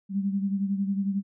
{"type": "beating tone pair", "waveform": "sine", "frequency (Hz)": [195.8, 206.8], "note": ["G3", "G#3"], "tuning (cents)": [-2, -7], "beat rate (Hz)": 11, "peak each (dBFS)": [-25, -32], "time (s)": [0.09, 1.23], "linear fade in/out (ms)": 50, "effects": []}